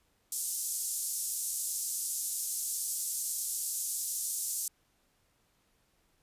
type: band-pass noise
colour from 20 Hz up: pink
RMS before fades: -35 dBFS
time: 0.32-4.68 s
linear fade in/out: 2 ms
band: 6700 to 13000 Hz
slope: 24 dB/octave
effects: pink hiss -72 dBFS RMS until 6.22 s + resampled to 32000 Hz